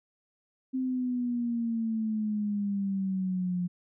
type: exponential sweep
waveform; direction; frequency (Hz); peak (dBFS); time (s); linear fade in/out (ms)
sine; down; 261.6 to 176.4; -27; 0.73-3.68; 20
effects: none